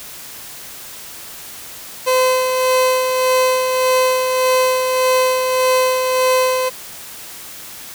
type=tone with tremolo; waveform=30% pulse; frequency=513 Hz; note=C5; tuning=34 cents flat; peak=-9 dBFS; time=2.06-6.7 s; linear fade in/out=20 ms; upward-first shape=sine; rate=1.7 Hz; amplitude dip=40%; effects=white hiss -34 dBFS RMS until 7.94 s